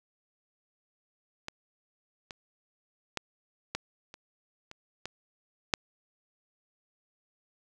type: clicks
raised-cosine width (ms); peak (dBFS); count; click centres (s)
0.2; -19 / -23 / -14 / -14 / -28 / -27 / -19 / -6; 8; 1.484 / 2.308 / 3.173 / 3.75 / 4.141 / 4.714 / 5.056 / 5.738
effects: none

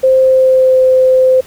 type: tone with pitch glide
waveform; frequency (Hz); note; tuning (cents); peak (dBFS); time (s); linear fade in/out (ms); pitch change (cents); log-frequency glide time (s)
sine; 523.3 to 517; C5 to C5; 0 to -21; -5; 0.03-1.41; 10; -21; 0.21-0.81
effects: pink hiss -39 dBFS RMS until 1.46 s

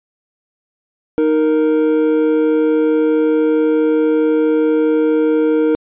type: tone pair together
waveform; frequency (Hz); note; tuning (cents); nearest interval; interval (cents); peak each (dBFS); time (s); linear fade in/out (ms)
triangle; 310.8 / 466.2; D#4 / A#4; -2 / 0; perfect fifth; 702; -12; 1.18-5.75; 0
effects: resampled to 8000 Hz

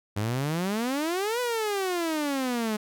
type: exponential two-way sweep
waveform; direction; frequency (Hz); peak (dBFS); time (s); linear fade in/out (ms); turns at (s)
sawtooth; up then down; 98.7 to 501 to 209.3; -22; 0.16-2.77; 10; 1.4
effects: none

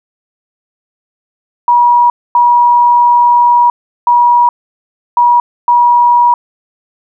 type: tone bursts at uneven times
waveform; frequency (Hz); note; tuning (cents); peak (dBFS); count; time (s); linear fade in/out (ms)
sine; 962; B5; -46; -4; 5; 1.68-2.1 / 2.35-3.7 / 4.07-4.49 / 5.17-5.4 / 5.68-6.34; 2
effects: none

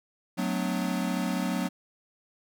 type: chord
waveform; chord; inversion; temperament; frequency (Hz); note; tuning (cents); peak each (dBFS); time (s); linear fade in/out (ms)
square; B minor seventh; second; equal with one note detuned; 185 / 220 / 251.1 / 293.7; F#3 / A3 / B3 / D4; 0 / 0 / +29 / 0; -31 / -35 / -33 / -36; 0.37-1.69; 20
effects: none

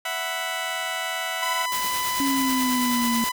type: chord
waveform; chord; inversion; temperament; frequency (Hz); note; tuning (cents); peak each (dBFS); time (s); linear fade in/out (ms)
15% pulse; E suspended second; none; just; 659.3 / 741.7 / 988.9; E5 / F#5 / B5; 0 / +4 / +2; -25 / -24 / -27; 0.05-1.66; 5
type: tone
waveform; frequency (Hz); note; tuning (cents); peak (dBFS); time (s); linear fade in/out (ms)
sawtooth; 1000; B5; +21; -21; 1.42-3.32; 10
type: noise with tremolo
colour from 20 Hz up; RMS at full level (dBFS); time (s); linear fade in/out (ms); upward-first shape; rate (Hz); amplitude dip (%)
white; -29; 1.72-3.29; 0; sine; 9.2; 35
type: exponential sweep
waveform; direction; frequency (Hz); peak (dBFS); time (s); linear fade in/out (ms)
sine; down; 277.2 to 229.7; -22; 2.2-3.24; 0
effects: none

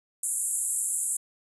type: band-pass noise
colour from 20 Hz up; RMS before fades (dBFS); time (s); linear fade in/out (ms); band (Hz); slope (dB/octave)
white; -29; 0.23-1.17; 5; 7300 to 11000; 96
effects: none

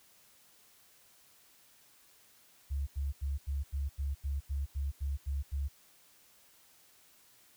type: tone bursts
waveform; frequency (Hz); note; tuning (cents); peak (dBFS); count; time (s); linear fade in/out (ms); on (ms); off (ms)
sine; 69.9; C#2; +15; -31; 12; 2.7-5.686; 20; 170; 86
effects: white hiss -63 dBFS RMS until 7.56 s

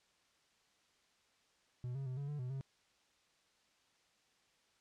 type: tone with pitch steps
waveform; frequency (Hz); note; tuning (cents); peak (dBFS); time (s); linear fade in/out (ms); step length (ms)
triangle; 123.7 / 136.5 / 128 / 141.4 / 147.2 / 125.7 / 135.1; B2 / C#3 / C3 / C#3 / D3 / B2 / C#3; +3 / -26 / -38 / +35 / +4 / +31 / -44; -37; 1.84-2.61; 0; 110
effects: white hiss -73 dBFS RMS until 4.8 s + low-pass 6000 Hz 12 dB/octave

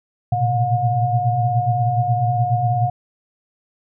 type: tone cluster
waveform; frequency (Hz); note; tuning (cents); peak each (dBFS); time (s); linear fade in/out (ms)
sine; 112.9 / 120.1 / 129.6 / 718; A2 / B2 / C3 / F5; +45 / -48 / -16 / +48; -22 / -21 / -24 / -19; 0.32-2.9; 5
effects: none

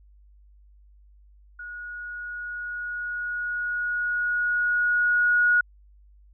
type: tone with level ramp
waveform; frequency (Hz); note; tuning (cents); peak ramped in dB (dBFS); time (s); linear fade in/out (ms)
sine; 1451; F#6; -34; -35 to -16; 1.59-5.61; 5
effects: added 50 Hz sine -51 dBFS peak until 6.33 s

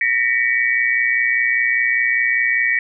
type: tone cluster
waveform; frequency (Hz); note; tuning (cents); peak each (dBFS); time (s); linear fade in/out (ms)
sine; 1835 / 1960 / 2270; A#6 / B6 / C#7; -28 / -14 / +41; -19; 0.01-2.79; 2
effects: none

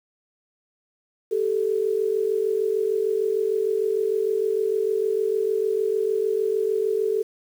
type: tone pair together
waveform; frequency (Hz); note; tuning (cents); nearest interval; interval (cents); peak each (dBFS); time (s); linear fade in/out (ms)
sine; 392 / 438.6; G4 / A4; 0 / -6; major second; 194; -24 / -22; 1.31-7.23; 10
effects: 8-bit

